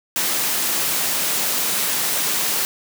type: high-pass noise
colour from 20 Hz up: white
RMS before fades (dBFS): -21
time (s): 0.16-2.65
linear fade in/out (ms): 0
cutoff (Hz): 140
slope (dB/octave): 24
effects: none